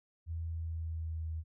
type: tone with pitch glide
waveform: sine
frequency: 82.41 to 80.16 Hz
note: E2 to E2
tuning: 0 to -48 cents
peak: -35 dBFS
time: 0.26-1.44 s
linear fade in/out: 50 ms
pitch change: -48 cents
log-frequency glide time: 0.44-1.31 s
effects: none